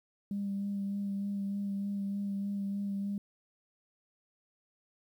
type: tone with vibrato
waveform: sine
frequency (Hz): 199.6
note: G3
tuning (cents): +32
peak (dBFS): -31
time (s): 0.31-3.18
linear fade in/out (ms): 2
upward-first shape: sine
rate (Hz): 3.3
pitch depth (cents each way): 17
effects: tanh soft clip ceiling -27 dBFS + 11-bit